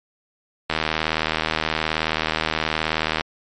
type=click train; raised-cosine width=0.3 ms; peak=-4 dBFS; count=199; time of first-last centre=0.7-3.21 s; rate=78.9 Hz; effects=MP3 48 kbps